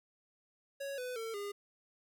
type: tone with pitch steps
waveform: square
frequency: 555 / 500.2 / 450.8 / 406.3 Hz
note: C#5 / B4 / A4 / G#4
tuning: +2 / +22 / +42 / -38 cents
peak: -39 dBFS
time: 0.8-1.52 s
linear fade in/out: 10 ms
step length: 180 ms
effects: none